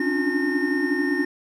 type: tone cluster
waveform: triangle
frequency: 273.6 / 287.7 / 298.5 / 356.3 / 1824 Hz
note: C#4 / D4 / D4 / F4 / A#6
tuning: -23 / -36 / +28 / +35 / -38 cents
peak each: -25 dBFS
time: 0-1.25 s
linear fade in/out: 5 ms
effects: none